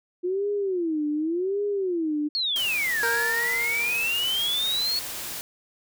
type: tone with vibrato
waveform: sine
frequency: 349.2 Hz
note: F4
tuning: in tune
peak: -23 dBFS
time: 0.23-2.29 s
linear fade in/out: 20 ms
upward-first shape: sine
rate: 0.88 Hz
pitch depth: 280 cents each way
type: exponential two-way sweep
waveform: sine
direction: down then up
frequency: 4414 to 1568 to 4414 Hz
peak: -23 dBFS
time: 2.35-4.99 s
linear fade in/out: 0 ms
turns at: 3.06 s
type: noise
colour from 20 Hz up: white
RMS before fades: -34 dBFS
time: 2.56-5.41 s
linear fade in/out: 0 ms
type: tone with exponential decay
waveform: 15% pulse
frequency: 466.2 Hz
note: A#4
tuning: in tune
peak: -18 dBFS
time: 3.03-4.97 s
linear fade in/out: 1 ms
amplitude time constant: 420 ms
effects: none